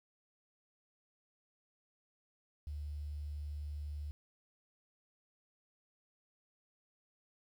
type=tone; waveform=sine; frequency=74 Hz; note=D2; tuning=14 cents sharp; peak=-39 dBFS; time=2.67-4.11 s; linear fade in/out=0 ms; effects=11-bit